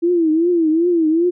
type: tone with vibrato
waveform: sine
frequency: 332 Hz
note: E4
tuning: 12 cents sharp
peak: -12 dBFS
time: 0.02-1.31 s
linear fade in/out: 20 ms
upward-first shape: triangle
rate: 2.6 Hz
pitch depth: 140 cents each way
effects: none